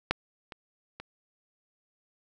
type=clicks; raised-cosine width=0.3 ms; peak=-8 / -25 / -24 dBFS; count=3; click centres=0.11 / 0.522 / 1 s; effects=none